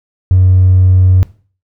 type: tone with hard clipping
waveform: sine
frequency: 92.5 Hz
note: F#2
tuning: in tune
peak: -5 dBFS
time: 0.31-1.23 s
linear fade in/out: 0 ms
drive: 1 dB
effects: noise-tail reverb RT60 0.4 s tail -18 dB re dry